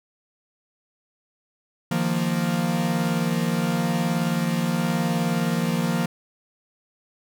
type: chord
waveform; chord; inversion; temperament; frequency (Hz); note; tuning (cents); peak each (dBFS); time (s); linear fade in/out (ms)
45% pulse; Eb suspended second; none; equal; 155.56 / 174.61 / 233.1; Eb3 / F3 / Bb3; 0 / 0 / 0; -28 / -24 / -26; 1.91-6.06; 5
effects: none